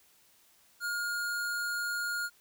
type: tone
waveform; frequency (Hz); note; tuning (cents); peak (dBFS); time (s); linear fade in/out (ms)
square; 1423; F6; +32; -32; 0.8-2.3; 50
effects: white hiss -64 dBFS RMS until 2.4 s